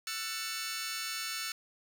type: chord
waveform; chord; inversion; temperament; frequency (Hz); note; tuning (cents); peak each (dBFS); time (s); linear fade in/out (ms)
15% pulse; F# minor seventh; third; just; 1332 / 1480 / 1776 / 2220; E6 / F#6 / A6 / C#7; +18 / 0 / +16 / +2; -34 / -37 / -37 / -35; 0.07-1.52; 2
effects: none